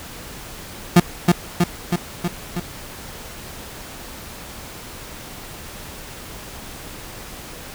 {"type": "tone with echo", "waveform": "35% pulse", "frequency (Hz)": 174.61, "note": "F3", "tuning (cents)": 0, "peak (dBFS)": -5, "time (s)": [0.96, 1], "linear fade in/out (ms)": 5, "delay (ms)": 320, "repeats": 5, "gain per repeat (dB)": -3, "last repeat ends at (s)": 2.6, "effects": ["pink hiss -36 dBFS RMS until 7.74 s"]}